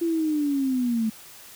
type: linear sweep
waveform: sine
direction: down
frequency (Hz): 340.5 to 216.5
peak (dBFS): -21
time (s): 0.01-1.1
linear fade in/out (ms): 10
effects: white hiss -46 dBFS RMS until 1.55 s